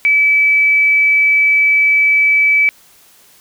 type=tone; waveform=sine; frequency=2300 Hz; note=D7; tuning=37 cents flat; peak=-8 dBFS; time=0.05-2.69 s; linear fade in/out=0 ms; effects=white hiss -47 dBFS RMS until 3.4 s